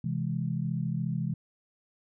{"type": "chord", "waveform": "sine", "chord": "C augmented", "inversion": "none", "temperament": "equal", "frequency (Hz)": [130.81, 164.81, 207.7], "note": ["C3", "E3", "G#3"], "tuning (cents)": [0, 0, 0], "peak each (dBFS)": [-32, -31, -35], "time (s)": [0.04, 1.34], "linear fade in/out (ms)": 5, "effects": []}